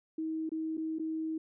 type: tone with dropouts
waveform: sine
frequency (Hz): 318.4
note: D#4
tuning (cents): +40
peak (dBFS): -32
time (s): 0.18-1.38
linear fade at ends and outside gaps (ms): 5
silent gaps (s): 0.493-0.517 / 0.771-0.777 / 0.986-0.995
effects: none